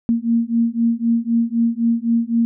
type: beating tone pair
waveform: sine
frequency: 230 / 233.9 Hz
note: A#3 / A#3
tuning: -23 / +6 cents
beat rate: 3.9 Hz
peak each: -18 dBFS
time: 0.09-2.45 s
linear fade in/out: 0 ms
effects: none